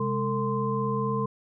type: tone cluster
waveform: sine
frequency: 130.3 / 206.2 / 449.4 / 1039 Hz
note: C3 / G#3 / A4 / C6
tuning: -7 / -12 / +37 / -12 cents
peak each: -30 dBFS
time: 0-1.26 s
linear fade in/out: 5 ms
effects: none